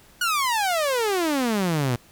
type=exponential sweep; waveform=sawtooth; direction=down; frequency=1480 to 116.54 Hz; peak=-17 dBFS; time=0.21-1.96 s; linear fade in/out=5 ms; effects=pink hiss -53 dBFS RMS until 2.11 s